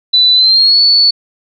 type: tone with pitch glide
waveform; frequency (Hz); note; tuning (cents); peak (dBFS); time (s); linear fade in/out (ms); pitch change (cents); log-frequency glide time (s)
sine; 3985 to 4447; B7 to C#8; +15 to +5; -5; 0.13-1.11; 10; +190; 0.34-0.81
effects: none